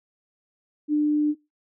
sine tone, 298.7 Hz, D4, 29 cents sharp, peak -18 dBFS, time 0.88-1.35 s, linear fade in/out 50 ms, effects noise-tail reverb RT60 0.2 s tail -20 dB re dry

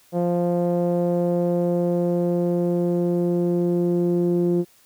sawtooth tone with low-pass filter sweep, 174.61 Hz, F3, in tune, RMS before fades -21 dBFS, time 0.12-4.65 s, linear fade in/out 50 ms, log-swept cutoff 600 to 370 Hz, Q 3.1, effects white hiss -56 dBFS RMS until 4.85 s

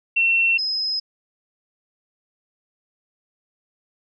sine tone pair in turn, 2710 / 5092 Hz, E7 / D#8, +47 / +39 cents, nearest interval major seventh, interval 1092 cents, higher second, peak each -15 / -21 dBFS, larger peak first, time 0.16-0.58 / 0.58-1 s, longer neither, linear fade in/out 10 ms, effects none

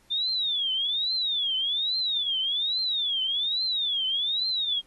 sine tone with vibrato, 3558 Hz, A7, 19 cents sharp, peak -24 dBFS, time 0.1-4.81 s, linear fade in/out 20 ms, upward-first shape triangle, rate 1.2 Hz, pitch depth 280 cents each way, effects pink hiss -62 dBFS RMS until 4.86 s + AAC 32 kbps

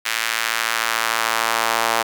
sawtooth tone with high-pass filter sweep, 113.6 Hz, A#2, 44 cents flat, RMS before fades -21 dBFS, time 0.05-2.03 s, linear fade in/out 10 ms, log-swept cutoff 1900 to 820 Hz, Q 1.3, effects none

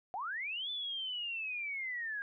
sine linear two-way sweep, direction up then down, 698.5 to 3520 to 1614 Hz, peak -36 dBFS, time 0.14-2.22 s, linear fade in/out 0 ms, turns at 0.7 s, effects none

